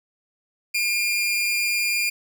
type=tone with amplitude modulation; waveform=sawtooth; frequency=2403 Hz; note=D7; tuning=39 cents sharp; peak=-15 dBFS; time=0.74-2.1 s; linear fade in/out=10 ms; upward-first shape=sine; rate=207 Hz; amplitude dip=50%; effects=none